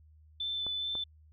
sine tone with vibrato, 3520 Hz, A7, in tune, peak -32 dBFS, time 0.4-1.04 s, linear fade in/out 5 ms, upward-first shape sine, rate 2.4 Hz, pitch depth 12 cents each way
clicks, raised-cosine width 1 ms, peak -30 dBFS, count 2, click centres 0.666 / 0.953 s
effects added 77 Hz sine -56 dBFS peak until 1.32 s

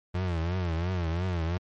35% pulse tone with vibrato, 86.8 Hz, F2, 10 cents flat, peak -25 dBFS, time 0.14-1.58 s, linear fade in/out 10 ms, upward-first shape triangle, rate 2.9 Hz, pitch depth 150 cents each way, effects low-pass 4000 Hz 12 dB/octave + MP3 48 kbps

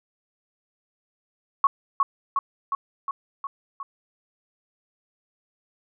sine tone with echo, 1106 Hz, C#6, 4 cents flat, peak -13 dBFS, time 1.64-1.67 s, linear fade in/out 2 ms, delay 360 ms, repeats 6, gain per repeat -3 dB, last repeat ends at 3.83 s, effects none

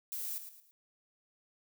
violet noise with echo, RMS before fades -39 dBFS, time 0.12-0.38 s, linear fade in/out 0 ms, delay 110 ms, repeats 3, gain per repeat -9 dB, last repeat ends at 0.71 s, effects none

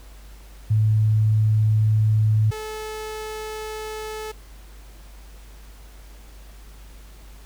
sine / sawtooth tone pair in turn, 108.2 / 432.8 Hz, A2 / A4, -29 / -29 cents, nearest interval 2 octaves, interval 2400 cents, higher second, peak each -15 / -26 dBFS, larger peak first, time 0.7-2.51 / 2.51-4.32 s, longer neither, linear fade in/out 10 ms, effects added 50 Hz sine -41 dBFS peak until 7.45 s + pink hiss -51 dBFS RMS until 7.45 s

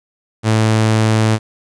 sawtooth tone, 110 Hz, A2, in tune, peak -7 dBFS, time 0.43-1.39 s, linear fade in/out 50 ms, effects resampled to 22050 Hz + 8-bit

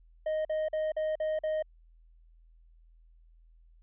triangle tone bursts, 622.3 Hz, D#5, in tune, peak -26 dBFS, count 6, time 0.26-1.625 s, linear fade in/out 5 ms, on 190 ms, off 45 ms, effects added 41 Hz sine -56 dBFS peak until 3.82 s + resampled to 8000 Hz

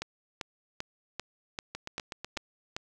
two click trains, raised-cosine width 0.2 ms, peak -20 / -17 dBFS, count 6 / 8, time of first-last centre 1.75-2.37 / 0.02-2.765 s, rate 8.07 / 2.55 Hz, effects none

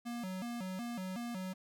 square tone with vibrato, 210.5 Hz, G#3, 24 cents sharp, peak -39 dBFS, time 0.05-1.54 s, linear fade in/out 20 ms, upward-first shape square, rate 2.7 Hz, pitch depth 210 cents each way, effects none

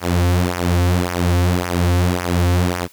sawtooth tone with flanger, 88.5 Hz, F2, 23 cents sharp, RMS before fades -17 dBFS, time 0-2.88 s, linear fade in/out 50 ms, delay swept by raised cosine 0.24 to 5.04 ms, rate 1.8 Hz, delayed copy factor -0.75, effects white hiss -49 dBFS RMS until 2.92 s

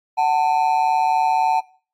triangle ring-modulated tone, 819 Hz, G#5, 24 cents flat, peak -10 dBFS, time 0.17-1.61 s, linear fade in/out 20 ms, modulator 71.8 Hz, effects noise-tail reverb RT60 0.4 s tail -20 dB re dry + AAC 64 kbps

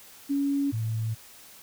sine tone pair in turn, 280.6 / 111.6 Hz, C#4 / A2, +21 / +25 cents, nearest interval octave + major third, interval 1596 cents, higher first, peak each -23 / -26 dBFS, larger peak first, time 0.29-0.72 / 0.72-1.15 s, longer neither, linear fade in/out 20 ms, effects white hiss -50 dBFS RMS until 1.62 s

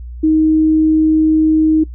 sine tone, 313.5 Hz, D#4, 13 cents sharp, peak -8 dBFS, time 0.23-1.84 s, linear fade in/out 10 ms, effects noise-tail reverb RT60 0.1 s tail -20 dB re dry + added 60 Hz sine -26 dBFS peak until 1.94 s

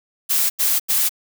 blue noise bursts, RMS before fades -18 dBFS, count 3, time 0.29-1.094 s, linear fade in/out 20 ms, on 210 ms, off 87 ms, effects none

